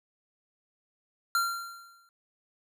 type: tone with exponential decay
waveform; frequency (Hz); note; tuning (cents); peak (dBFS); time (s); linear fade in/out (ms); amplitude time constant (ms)
square; 1378; F6; -24; -23; 1.35-2.09; 1; 160
effects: none